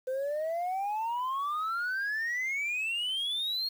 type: exponential sweep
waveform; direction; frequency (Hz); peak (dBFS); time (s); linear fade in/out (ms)
sine; up; 508 to 4312; -27; 0.07-3.69; 10
effects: tanh soft clip ceiling -28 dBFS + 9-bit